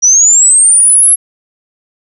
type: linear sweep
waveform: sine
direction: up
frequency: 5760 to 11175 Hz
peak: -3 dBFS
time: 0.02-1.16 s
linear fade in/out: 20 ms
effects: none